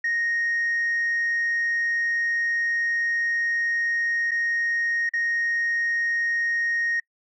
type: tone with dropouts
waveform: sine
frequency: 1864.7 Hz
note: A#6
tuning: in tune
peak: -20 dBFS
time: 0.04-7 s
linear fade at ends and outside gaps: 5 ms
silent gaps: 4.31-4.315 / 5.092-5.135 s
effects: noise-tail reverb RT60 0.1 s tail -26 dB re dry + tanh soft clip ceiling -19 dBFS